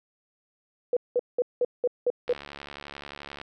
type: tone bursts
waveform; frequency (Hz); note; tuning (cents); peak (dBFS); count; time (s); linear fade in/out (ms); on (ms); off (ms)
sine; 490; B4; -14; -20; 7; 0.93-2.329; 2; 37; 190
type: click train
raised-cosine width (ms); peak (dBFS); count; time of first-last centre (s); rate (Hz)
0.3; -23; 82; 2.28-3.414; 71.4
effects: none